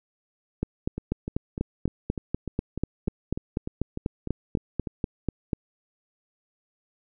two click trains, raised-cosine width 3 ms, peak -18 / -12 dBFS, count 14 / 21, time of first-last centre 0.98-4.872 / 0.63-5.532 s, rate 3.34 / 4.08 Hz, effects none

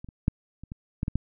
clicks, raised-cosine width 5 ms, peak -27 / -30 / -9 / -29 / -24 / -15 / -16 / -12 dBFS, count 8, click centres 0.045 / 0.088 / 0.281 / 0.636 / 0.719 / 1.031 / 1.081 / 1.156 s, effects none

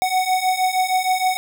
square beating tone pair, 740 / 746.4 Hz, F#5 / F#5, 0 / +15 cents, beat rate 6.4 Hz, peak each -22 / -20 dBFS, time 0.02-1.37 s, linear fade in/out 0 ms, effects none

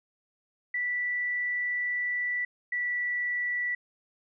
sine tone pair in turn, 1966 / 1957.7 Hz, B6 / B6, -8 / -16 cents, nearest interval unison, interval 8 cents, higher first, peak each -27 dBFS, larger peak neither, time 0.74-2.45 / 2.72-3.75 s, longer first, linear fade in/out 5 ms, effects none

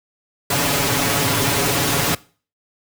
pink noise with comb filter, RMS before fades -18 dBFS, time 0.5-2.15 s, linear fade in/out 5 ms, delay 7.1 ms, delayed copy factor +0.8, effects noise-tail reverb RT60 0.4 s tail -21 dB re dry + high-pass 80 Hz 12 dB/octave

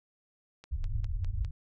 click train, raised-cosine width 0.2 ms, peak -32 dBFS, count 5, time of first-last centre 0.64-1.448 s, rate 4.95 Hz
pink low-pass noise, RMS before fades -32 dBFS, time 0.71-1.51 s, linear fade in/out 10 ms, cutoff 110 Hz, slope 48 dB/octave
effects none

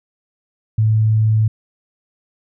sine tone, 109.3 Hz, A2, 11 cents flat, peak -11 dBFS, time 0.78-1.48 s, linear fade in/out 5 ms, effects none

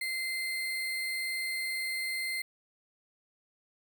sine tone with sample-and-hold, 2079 Hz, C7, 12 cents flat, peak -31 dBFS, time 0.01-2.42 s, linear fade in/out 5 ms, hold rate 6300 Hz, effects none

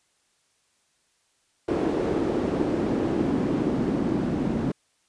pink noise with band-pass filter sweep, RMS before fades -25 dBFS, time 1.68-4.72 s, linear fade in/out 5 ms, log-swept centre 370 to 240 Hz, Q 2.2, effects white hiss -68 dBFS RMS until 5.08 s + resampled to 22050 Hz

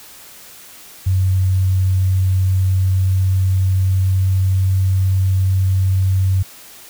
sine tone with pitch glide, 93.9 to 94.77 Hz, F#2 to F#2, +26 to +42 cents, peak -12 dBFS, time 1.06-6.43 s, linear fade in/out 10 ms, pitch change +16 cents, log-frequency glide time 2.34-4.79 s, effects white hiss -40 dBFS RMS until 6.89 s

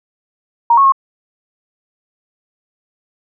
sine tone with pitch steps, 938 / 1099 / 1083 Hz, A#5 / C#6 / C#6, +11 / -15 / -41 cents, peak -6 dBFS, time 0.7-0.922 s, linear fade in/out 5 ms, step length 74 ms, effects none

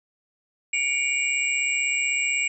sine tone cluster, 2236 / 2372 / 2819 / 7670 Hz, C#7 / D7 / F7 / A#8, +14 / +17 / +16 / +48 cents, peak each -26 / -25 / -32 / -29 dBFS, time 0.73-2.48 s, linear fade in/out 5 ms, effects none

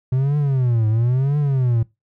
triangle tone with vibrato, 126.5 Hz, B2, 42 cents sharp, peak -13 dBFS, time 0.12-1.83 s, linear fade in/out 5 ms, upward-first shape triangle, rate 0.99 Hz, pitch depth 290 cents each way, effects noise-tail reverb RT60 0.2 s tail -21 dB re dry

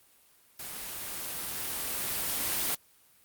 white noise with level ramp, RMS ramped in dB -40 to -29 dBFS, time 0.59-2.75 s, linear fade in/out 5 ms, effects white hiss -62 dBFS RMS until 3.24 s + Opus 32 kbps

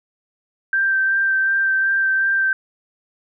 sine tone with vibrato, 1568 Hz, G6, in tune, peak -15 dBFS, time 0.73-2.53 s, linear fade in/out 2 ms, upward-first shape sine, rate 2.7 Hz, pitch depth 15 cents each way, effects none

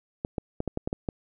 clicks, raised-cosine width 2 ms, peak -15 dBFS, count 8, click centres 0.249 / 0.382 / 0.604 / 0.677 / 0.774 / 0.875 / 0.929 / 1.088 s, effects none

